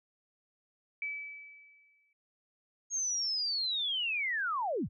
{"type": "tone with exponential decay", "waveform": "sine", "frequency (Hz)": 2300, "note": "D7", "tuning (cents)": -37, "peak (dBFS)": -32, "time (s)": [1.02, 2.13], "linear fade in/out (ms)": 2, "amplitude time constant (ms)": 240}
{"type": "linear sweep", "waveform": "sine", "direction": "down", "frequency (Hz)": [6570, 43.74], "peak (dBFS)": -30, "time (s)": [2.9, 4.89], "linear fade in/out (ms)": 50}
{"effects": []}